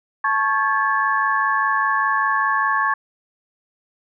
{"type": "tone cluster", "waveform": "sine", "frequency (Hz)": [871, 1105, 1617, 1722], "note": ["A5", "C#6", "G#6", "A6"], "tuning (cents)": [-18, -6, -47, -38], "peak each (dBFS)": [-25, -19, -26, -22], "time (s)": [0.24, 2.94], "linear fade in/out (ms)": 5, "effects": []}